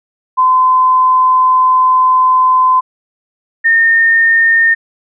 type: tone pair in turn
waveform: sine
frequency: 1025 / 1826.3 Hz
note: C6 / A#6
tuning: -36 / -36 cents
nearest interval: minor seventh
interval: 1000 cents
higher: second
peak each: -6 dBFS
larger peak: neither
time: 0.37-2.81 / 3.64-4.75 s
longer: first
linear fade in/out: 20 ms
effects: none